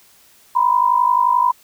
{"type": "tone pair together", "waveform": "sine", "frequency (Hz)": [962.6, 1014], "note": ["B5", "B5"], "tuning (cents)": [-45, 45], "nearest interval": "minor second", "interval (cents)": 90, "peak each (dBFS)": -15, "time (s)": [0.55, 1.52], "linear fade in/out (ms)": 10, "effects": ["white hiss -51 dBFS RMS until 1.63 s"]}